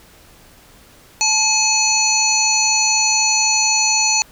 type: harmonic tone with a mistuned harmonic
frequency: 868 Hz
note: A5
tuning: 24 cents flat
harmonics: 1 / 3 / 5 / 7 / 8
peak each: -22 / -20 / -20 / -18 / -20 dBFS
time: 1.21-4.22 s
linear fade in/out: 0 ms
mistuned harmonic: 3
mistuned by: -37 cents
effects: pink hiss -47 dBFS RMS until 4.31 s